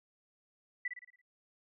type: tone with echo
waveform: sine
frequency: 1975.5 Hz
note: B6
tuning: in tune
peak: -32 dBFS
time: 0.85-0.88 s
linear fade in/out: 5 ms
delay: 56 ms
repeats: 6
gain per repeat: -6 dB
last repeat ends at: 1.216 s
effects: none